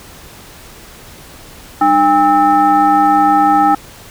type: tone with frequency modulation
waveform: sine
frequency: 803 Hz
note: G5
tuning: 41 cents sharp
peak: -7 dBFS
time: 1.81-3.75 s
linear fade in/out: 5 ms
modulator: 500 Hz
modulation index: 0.92
effects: pink hiss -37 dBFS RMS until 4.1 s